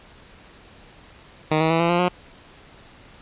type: tone with pitch steps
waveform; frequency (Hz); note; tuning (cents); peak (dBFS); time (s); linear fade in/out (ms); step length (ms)
10% pulse; 155.5 / 159.96 / 164.56 / 169.28 / 174.14 / 179.14; D#3 / D#3 / E3 / E3 / F3 / F3; -1 / +48 / -3 / +46 / -5 / +44; -9; 1.51-2.086; 5; 96
effects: pink hiss -48 dBFS RMS until 3.21 s + resampled to 8000 Hz